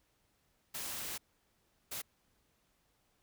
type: noise bursts at uneven times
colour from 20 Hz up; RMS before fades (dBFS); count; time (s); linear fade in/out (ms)
white; -41; 2; 0.74-1.18 / 1.91-2.02; 10
effects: pink hiss -75 dBFS RMS until 3.22 s